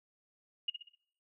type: tone with echo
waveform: sine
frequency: 2864 Hz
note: F7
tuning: 43 cents sharp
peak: -29 dBFS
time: 0.68-0.7 s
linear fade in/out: 5 ms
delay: 63 ms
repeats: 4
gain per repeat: -8 dB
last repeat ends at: 0.952 s
effects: noise-tail reverb RT60 0.7 s tail -24 dB re dry